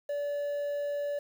triangle tone with quantisation, 577 Hz, D5, 31 cents flat, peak -28 dBFS, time 0.09-1.19 s, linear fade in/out 5 ms, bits 9, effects none

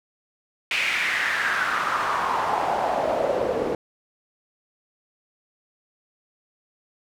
pink noise with band-pass filter sweep, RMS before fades -24 dBFS, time 0.71-3.75 s, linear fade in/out 2 ms, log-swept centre 2500 to 440 Hz, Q 3.7, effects none

